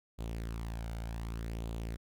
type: tone with flanger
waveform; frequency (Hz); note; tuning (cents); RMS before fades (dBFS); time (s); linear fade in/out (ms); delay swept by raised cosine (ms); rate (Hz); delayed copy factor
sawtooth; 56.5; A1; +47; -39; 0.18-1.97; 20; 0.27 to 1.37; 0.66; +0.5
effects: none